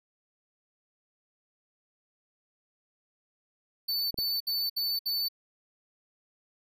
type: tone bursts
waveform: square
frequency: 4506 Hz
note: C#8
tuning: 28 cents sharp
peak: -28 dBFS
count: 5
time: 3.88-5.286 s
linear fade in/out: 10 ms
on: 230 ms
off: 64 ms
type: clicks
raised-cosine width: 2 ms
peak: -27 dBFS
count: 2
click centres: 4.143 / 4.187 s
effects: none